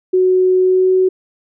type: tone with pitch glide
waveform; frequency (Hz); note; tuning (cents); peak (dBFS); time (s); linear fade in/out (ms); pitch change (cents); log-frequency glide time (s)
sine; 370 to 373.2; F#4 to F#4; 0 to +15; -9; 0.13-1.09; 10; +15; 0.59-0.92
effects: none